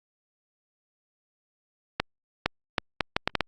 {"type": "accelerating click train", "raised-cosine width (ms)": 0.3, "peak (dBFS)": -6, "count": 8, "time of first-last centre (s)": [2, 3.407], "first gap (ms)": 460, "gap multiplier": 0.7, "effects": ["Opus 48 kbps"]}